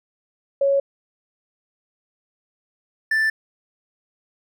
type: tone pair in turn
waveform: sine / triangle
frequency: 554.4 / 1766.2 Hz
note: C#5 / A6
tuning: 0 / +6 cents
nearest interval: octave + minor sixth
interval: 2006 cents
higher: second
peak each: -15 dBFS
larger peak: neither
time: 0.61-0.8 / 3.11-3.3 s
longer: neither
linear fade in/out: 5 ms
effects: none